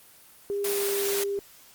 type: tone with pitch glide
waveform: sine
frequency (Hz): 403.3 to 400.1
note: G4 to G4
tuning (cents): +49 to +35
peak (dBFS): -26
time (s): 0.5-1.39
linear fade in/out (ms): 0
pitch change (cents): -14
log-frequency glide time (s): 0.7-0.85
type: high-pass noise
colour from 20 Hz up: white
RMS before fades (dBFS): -30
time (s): 0.64-1.24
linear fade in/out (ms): 5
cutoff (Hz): 220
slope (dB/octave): 12
effects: white hiss -53 dBFS RMS until 1.74 s + Opus 24 kbps